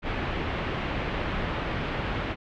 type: low-pass noise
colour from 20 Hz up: pink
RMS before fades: -30 dBFS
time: 0.02-2.36 s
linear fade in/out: 50 ms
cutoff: 3000 Hz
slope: 24 dB/octave
effects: none